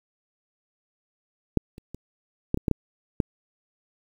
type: clicks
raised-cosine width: 3 ms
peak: -6 / -29 / -24 / -9 / -15 / -10 / -8 / -8 dBFS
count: 8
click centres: 1.573 / 1.781 / 1.946 / 2.544 / 2.574 / 2.682 / 2.713 / 3.202 s
effects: 8-bit